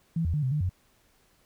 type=tone with pitch steps; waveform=sine; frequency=165 / 82.3 / 150 / 129.5 / 150.3 / 91.2 Hz; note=E3 / E2 / D3 / C3 / D3 / F#2; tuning=+2 / -2 / +37 / -17 / +40 / -24 cents; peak=-24 dBFS; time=0.16-0.694 s; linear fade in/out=5 ms; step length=89 ms; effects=pink hiss -65 dBFS RMS until 1.45 s